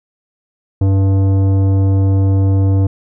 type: tone with tanh clipping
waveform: triangle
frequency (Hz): 97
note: G2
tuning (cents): -18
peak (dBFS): -11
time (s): 0.81-2.87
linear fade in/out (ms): 5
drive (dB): 17
effects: none